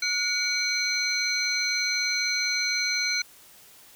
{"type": "tone cluster", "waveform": "sine", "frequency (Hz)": [1450, 2253, 4148, 6040], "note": ["F#6", "C#7", "C8", "F#8"], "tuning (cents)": [-35, 28, -16, 35], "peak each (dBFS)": [-33, -28, -27, -32], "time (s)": [0.02, 3.22], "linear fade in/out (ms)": 5, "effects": ["white hiss -52 dBFS RMS until 3.95 s"]}